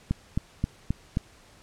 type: click train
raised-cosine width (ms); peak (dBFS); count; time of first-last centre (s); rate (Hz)
5; -12; 5; 0.11-1.171; 3.77
effects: pink hiss -55 dBFS RMS until 1.62 s + low-pass 9000 Hz 12 dB/octave